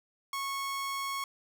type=tone; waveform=sawtooth; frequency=1100 Hz; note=C#6; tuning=14 cents flat; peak=-29 dBFS; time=0.33-1.24 s; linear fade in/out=2 ms; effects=none